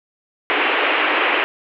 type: band-pass noise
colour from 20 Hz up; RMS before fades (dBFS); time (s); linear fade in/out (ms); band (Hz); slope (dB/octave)
white; -18; 0.5-1.44; 0; 290 to 2900; 48
effects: none